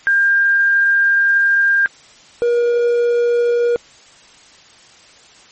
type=tone pair in turn; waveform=sine / triangle; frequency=1600 / 476.8 Hz; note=G6 / A#4; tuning=+35 / +39 cents; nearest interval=octave + major sixth; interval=2096 cents; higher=first; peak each=-10 dBFS; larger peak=neither; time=0.07-1.86 / 2.42-3.76 s; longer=first; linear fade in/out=0 ms; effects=white hiss -45 dBFS RMS until 5.51 s + MP3 32 kbps